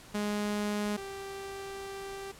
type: tone pair in turn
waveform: sawtooth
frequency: 207.7 / 392.1 Hz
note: G#3 / G4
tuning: 0 / 0 cents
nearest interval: major seventh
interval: 1100 cents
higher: second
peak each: -26 / -35 dBFS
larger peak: first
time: 0.14-0.97 / 0.97-2.32 s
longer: second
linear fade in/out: 10 ms
effects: pink hiss -52 dBFS RMS until 2.39 s + low-pass 12000 Hz 12 dB/octave